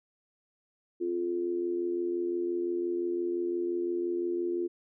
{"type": "tone with amplitude modulation", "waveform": "sine", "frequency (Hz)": 349.2, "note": "F4", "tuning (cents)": 0, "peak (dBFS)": -25, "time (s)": [1, 4.68], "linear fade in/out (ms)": 20, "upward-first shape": "sine", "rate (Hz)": 85.8, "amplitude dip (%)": 65, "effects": []}